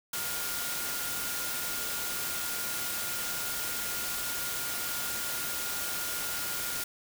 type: tone in noise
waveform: sine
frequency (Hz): 1417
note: F6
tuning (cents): +25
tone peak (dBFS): -41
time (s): 0.13-6.84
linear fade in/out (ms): 5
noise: white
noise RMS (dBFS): -34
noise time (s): 0.13-6.84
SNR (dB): -10
effects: none